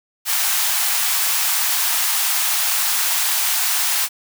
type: high-pass noise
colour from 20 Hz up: white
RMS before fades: -19 dBFS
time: 0.25-4.09 s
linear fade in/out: 50 ms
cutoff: 710 Hz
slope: 48 dB/octave
effects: none